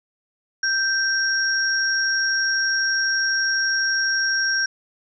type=tone pair together; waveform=sine; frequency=1568 / 5588 Hz; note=G6 / F8; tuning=0 / 0 cents; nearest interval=octave + minor seventh; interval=2200 cents; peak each=-20 / -23 dBFS; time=0.63-4.66 s; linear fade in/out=5 ms; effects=none